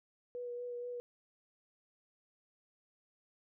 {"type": "tone with vibrato", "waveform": "sine", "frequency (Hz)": 486.1, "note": "B4", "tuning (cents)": -28, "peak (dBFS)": -39, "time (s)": [0.35, 1], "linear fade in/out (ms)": 0, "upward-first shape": "sine", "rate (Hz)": 4.2, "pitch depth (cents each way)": 15, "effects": []}